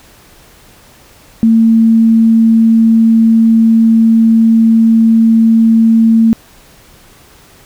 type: tone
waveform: sine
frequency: 225.7 Hz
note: A3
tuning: 44 cents sharp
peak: -4 dBFS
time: 1.43-6.33 s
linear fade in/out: 0 ms
effects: pink hiss -42 dBFS RMS until 7.65 s